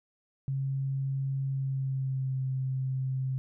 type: tone with pitch glide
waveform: sine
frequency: 135.6 to 131.59 Hz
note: C#3 to C3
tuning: -38 to +10 cents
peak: -28 dBFS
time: 0.48-3.38 s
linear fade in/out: 0 ms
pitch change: -52 cents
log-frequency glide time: 1.47-2.41 s
effects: none